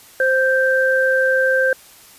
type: tone pair together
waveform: sine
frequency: 523.3 / 1568.1 Hz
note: C5 / G6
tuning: 0 / 0 cents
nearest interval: octave + perfect fifth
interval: 1900 cents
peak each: -16 dBFS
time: 0.2-1.73 s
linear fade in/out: 2 ms
effects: white hiss -45 dBFS RMS until 2.18 s + resampled to 32000 Hz